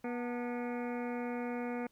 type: harmonic tone with a mistuned harmonic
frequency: 242.6 Hz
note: B3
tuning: 31 cents flat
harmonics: 1 / 2 / 3 / 4 / 5 / 6 / 7 / 8 / 9 / 10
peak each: -37 / -40 / -45 / -48 / -52 / -51 / -55 / -56 / -50 / -56 dBFS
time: 0.04-1.87 s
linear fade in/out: 5 ms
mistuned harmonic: 4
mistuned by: -130 cents
effects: pink hiss -71 dBFS RMS until 1.91 s